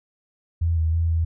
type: tone with pitch steps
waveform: sine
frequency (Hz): 83.6 / 80.4 / 83 / 82.1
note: E2 / E2 / E2 / E2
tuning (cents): +25 / -43 / +12 / -6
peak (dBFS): -18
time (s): 0.61-1.25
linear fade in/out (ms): 10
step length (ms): 160
effects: none